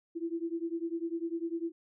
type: beating tone pair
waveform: sine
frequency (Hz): 330 / 340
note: E4 / F4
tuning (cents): +2 / -46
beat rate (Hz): 10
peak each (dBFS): -35 / -36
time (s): 0.15-1.72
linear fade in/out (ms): 20
effects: none